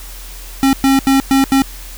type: tone bursts at uneven times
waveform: square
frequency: 270 Hz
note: C#4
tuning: 45 cents flat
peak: -9 dBFS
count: 5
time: 0.63-0.73 / 0.84-0.99 / 1.07-1.2 / 1.31-1.44 / 1.52-1.62 s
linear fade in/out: 0 ms
effects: added 42 Hz sine -30 dBFS peak until 1.97 s + white hiss -35 dBFS RMS until 1.97 s